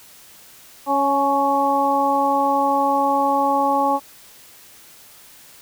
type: harmonic tone with a mistuned harmonic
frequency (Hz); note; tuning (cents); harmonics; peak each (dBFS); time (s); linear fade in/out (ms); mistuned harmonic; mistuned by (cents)
277.2; C#4; 0; 1 / 2 / 3 / 4; -24 / -23 / -18 / -22; 0.86-4; 50; 3; +20
effects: white hiss -46 dBFS RMS until 5.61 s